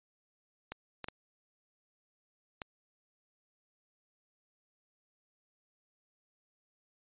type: clicks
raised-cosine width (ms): 0.3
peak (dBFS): -23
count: 4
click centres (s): 0.72 / 1.043 / 1.085 / 2.618
effects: resampled to 8000 Hz